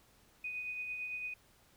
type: tone with tremolo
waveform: sine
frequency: 2489 Hz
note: D#7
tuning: in tune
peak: -36 dBFS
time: 0.44-1.34 s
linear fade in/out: 5 ms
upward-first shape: triangle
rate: 8.9 Hz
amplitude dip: 40%
effects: pink hiss -66 dBFS RMS until 1.76 s